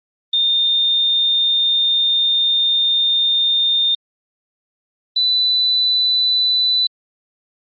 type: tone pair in turn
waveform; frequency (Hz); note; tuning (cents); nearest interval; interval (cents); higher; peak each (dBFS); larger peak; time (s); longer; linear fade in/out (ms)
sine; 3632 / 3989; A#7 / B7; -46 / +17; major second; 163; second; -13; neither; 0.33-3.95 / 5.16-6.87; first; 5
effects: Opus 32 kbps